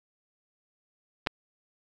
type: clicks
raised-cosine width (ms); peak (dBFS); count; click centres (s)
0.3; -21 / -9; 2; 1.264 / 1.271
effects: none